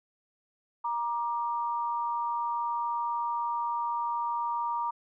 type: tone pair together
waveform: sine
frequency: 943.5 / 1184 Hz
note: A#5 / D6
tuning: +21 / +14 cents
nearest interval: major third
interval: 393 cents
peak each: -29 / -34 dBFS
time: 0.84-4.91 s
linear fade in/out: 10 ms
effects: none